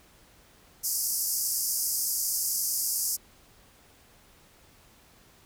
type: band-pass noise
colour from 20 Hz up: white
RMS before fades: -29 dBFS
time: 0.83-3.17 s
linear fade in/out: 20 ms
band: 4800 to 15000 Hz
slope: 96 dB/octave
effects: pink hiss -58 dBFS RMS until 5.45 s

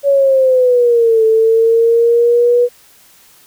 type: linear two-way sweep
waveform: sine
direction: down then up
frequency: 565 to 441.2 to 487.7 Hz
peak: -7 dBFS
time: 0.03-2.69 s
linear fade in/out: 50 ms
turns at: 1.24 s
effects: white hiss -46 dBFS RMS until 3.46 s

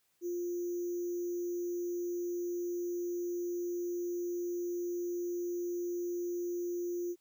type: tone with sample-and-hold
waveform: sine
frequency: 350 Hz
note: F4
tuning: 4 cents sharp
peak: -33 dBFS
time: 0.21-7.16 s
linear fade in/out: 50 ms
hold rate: 6300 Hz
effects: white hiss -75 dBFS RMS until 7.2 s

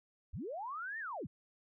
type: linear two-way sweep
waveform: sine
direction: up then down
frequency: 38.89 to 1864.7 to 71.5 Hz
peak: -39 dBFS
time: 0.33-1.27 s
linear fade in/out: 10 ms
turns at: 0.99 s
effects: none

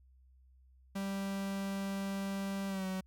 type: tone with pitch glide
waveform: 45% pulse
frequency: 196 to 188.23 Hz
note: G3 to F#3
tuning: 0 to +30 cents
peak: -35 dBFS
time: 0.95-3.01 s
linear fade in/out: 10 ms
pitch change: -70 cents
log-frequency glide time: 2.68-2.86 s
effects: added 64 Hz sine -60 dBFS peak until 3.06 s

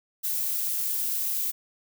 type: noise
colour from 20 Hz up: violet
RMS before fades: -28 dBFS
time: 0.23-1.52 s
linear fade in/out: 20 ms
effects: none

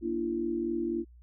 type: tone cluster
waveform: sine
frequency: 236.2 / 295.7 / 339.5 Hz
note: A#3 / D4 / F4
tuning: +23 / +12 / -49 cents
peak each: -35 / -36 / -30 dBFS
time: 0.01-1.05 s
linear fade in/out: 50 ms
effects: added 60 Hz sine -51 dBFS peak until 1.22 s

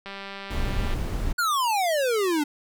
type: click train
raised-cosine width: 0.3 ms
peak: -21 dBFS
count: 174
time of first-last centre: 0.06-0.938 s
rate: 197 Hz
type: noise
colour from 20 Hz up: brown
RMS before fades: -26 dBFS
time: 0.5-1.33 s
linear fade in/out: 10 ms
type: exponential sweep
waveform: square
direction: down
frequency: 1480 to 284.4 Hz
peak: -22 dBFS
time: 1.38-2.44 s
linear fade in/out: 10 ms
effects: none

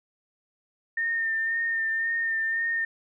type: tone with vibrato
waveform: sine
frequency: 1817 Hz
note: A#6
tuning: 45 cents flat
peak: -24 dBFS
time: 0.97-2.85 s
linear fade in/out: 5 ms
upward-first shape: sine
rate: 1.9 Hz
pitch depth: 22 cents each way
effects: none

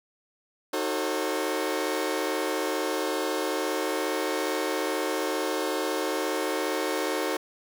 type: chord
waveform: sawtooth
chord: D# diminished seventh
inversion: none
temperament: just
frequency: 311.1 / 373.4 / 448 / 537.6 Hz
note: D#4 / F#4 / A4 / C5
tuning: 0 / +16 / +31 / +47 cents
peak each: -28 dBFS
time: 0.73-7.37 s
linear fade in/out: 5 ms
effects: none

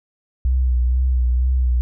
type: tone with vibrato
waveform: sine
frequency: 62.6 Hz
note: B1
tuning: 24 cents sharp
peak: -14 dBFS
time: 0.45-1.81 s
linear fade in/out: 0 ms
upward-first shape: sine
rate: 2.1 Hz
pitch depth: 44 cents each way
effects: none

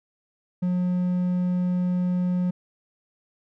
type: tone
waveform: triangle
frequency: 180 Hz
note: F#3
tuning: 47 cents flat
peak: -19 dBFS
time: 0.62-2.51 s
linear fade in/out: 10 ms
effects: none

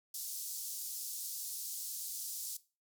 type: band-pass noise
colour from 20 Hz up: white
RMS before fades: -42 dBFS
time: 0.14-2.57 s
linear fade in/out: 5 ms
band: 4800 to 16000 Hz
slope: 24 dB/octave
effects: noise-tail reverb RT60 0.3 s tail -17 dB re dry

